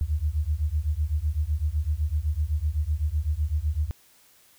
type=beating tone pair; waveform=sine; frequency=72.1 / 80 Hz; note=D2 / D#2; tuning=-31 / +49 cents; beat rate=7.9 Hz; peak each=-26 dBFS; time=0.01-3.91 s; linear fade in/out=0 ms; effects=white hiss -58 dBFS RMS until 4.58 s